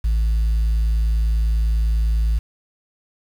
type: tone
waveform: sine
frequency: 55 Hz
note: A1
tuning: in tune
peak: -13 dBFS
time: 0.04-2.39 s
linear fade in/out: 10 ms
effects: tanh soft clip ceiling -14 dBFS + 7-bit